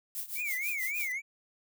violet noise with tremolo, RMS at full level -35 dBFS, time 0.15-1.12 s, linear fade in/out 0 ms, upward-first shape triangle, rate 6.1 Hz, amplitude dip 90%
triangle tone with vibrato, 2217 Hz, C#7, in tune, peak -30 dBFS, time 0.35-1.22 s, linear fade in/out 50 ms, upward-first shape triangle, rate 3.6 Hz, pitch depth 210 cents each way
effects none

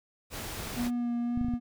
pink noise, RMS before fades -38 dBFS, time 0.3-0.91 s, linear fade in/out 50 ms
triangle tone with vibrato, 240 Hz, B3, 49 cents flat, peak -26 dBFS, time 0.75-1.6 s, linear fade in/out 50 ms, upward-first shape sine, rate 1.8 Hz, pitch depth 16 cents each way
clicks, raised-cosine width 5 ms, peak -23 dBFS, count 5, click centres 1.375 / 1.413 / 1.447 / 1.485 / 1.538 s
effects none

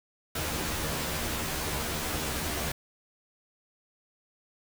pink noise with comb filter, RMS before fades -32 dBFS, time 0.35-2.72 s, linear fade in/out 5 ms, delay 13 ms, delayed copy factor +0.85, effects none

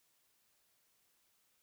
silence, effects white hiss -75 dBFS RMS until 1.62 s

